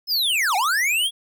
square linear two-way sweep, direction down then up, 5274 to 708 to 3391 Hz, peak -19 dBFS, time 0.07-1.11 s, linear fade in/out 50 ms, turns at 0.56 s, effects none

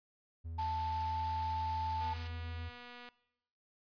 triangle tone with pitch glide, 82.4 to 83.45 Hz, E2 to E2, 0 to +22 cents, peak -38 dBFS, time 0.44-2.7 s, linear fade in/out 20 ms, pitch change +22 cents, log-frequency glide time 0.91-1.1 s
sine tone, 880 Hz, A5, in tune, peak -34 dBFS, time 0.58-2.14 s, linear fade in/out 10 ms
white high-pass noise, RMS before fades -48 dBFS, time 0.58-2.28 s, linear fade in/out 10 ms, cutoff 810 Hz, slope 24 dB/octave
click train, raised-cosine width 0.3 ms, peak -36 dBFS, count 263, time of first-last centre 2.01-3.088 s, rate 243 Hz
effects noise-tail reverb RT60 0.9 s tail -21 dB re dry + resampled to 11025 Hz

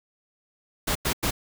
pink noise bursts, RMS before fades -25 dBFS, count 3, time 0.87-1.31 s, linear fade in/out 10 ms, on 84 ms, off 94 ms, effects none

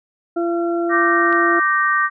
harmonic tone, 341.1 Hz, F4, 41 cents flat, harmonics 1 / 2 / 4, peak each -18 / -24 / -30 dBFS, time 0.36-1.6 s, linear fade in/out 10 ms
sine chord, G minor, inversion second, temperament equal with one note detuned, 1174.7 / 1548.2 / 1864.7 Hz, D6 / G6 / Bb6, 0 / -22 / 0 cents, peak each -17 / -20 / -19 dBFS, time 0.89-2.1 s, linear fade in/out 50 ms
click, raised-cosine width 0.3 ms, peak -19 dBFS, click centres 1.327 s
effects none

